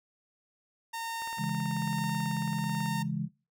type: tone with tremolo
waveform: sawtooth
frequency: 916 Hz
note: A#5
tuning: 31 cents flat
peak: -30 dBFS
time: 0.93-3.03 s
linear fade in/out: 10 ms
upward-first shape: sine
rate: 1.1 Hz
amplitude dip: 25%
type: click train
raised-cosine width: 0.5 ms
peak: -32 dBFS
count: 31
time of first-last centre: 1.22-2.859 s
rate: 18.3 Hz
type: chord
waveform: sine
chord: C# minor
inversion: none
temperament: just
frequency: 138.59 / 166.31 / 207.9 Hz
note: C#3 / E3 / G#3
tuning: 0 / +16 / +2 cents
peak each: -34 dBFS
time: 1.37-3.29 s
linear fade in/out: 50 ms
effects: noise-tail reverb RT60 0.3 s tail -19 dB re dry